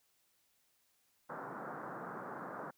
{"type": "band-pass noise", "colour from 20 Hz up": "white", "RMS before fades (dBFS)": -45, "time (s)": [1.29, 2.71], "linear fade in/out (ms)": 10, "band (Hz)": [130, 1500], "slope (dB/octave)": 48, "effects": ["white hiss -75 dBFS RMS until 2.77 s"]}